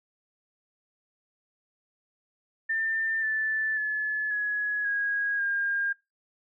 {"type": "tone with pitch steps", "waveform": "sine", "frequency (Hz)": [1793, 1755.1, 1718, 1681.6, 1646.1, 1611.3], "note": ["A6", "A6", "A6", "G#6", "G#6", "G6"], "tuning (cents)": [32, -5, -42, 21, -16, 47], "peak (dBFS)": -25, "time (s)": [2.69, 5.93], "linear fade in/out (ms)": 10, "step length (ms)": 540, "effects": ["noise-tail reverb RT60 0.2 s tail -20 dB re dry"]}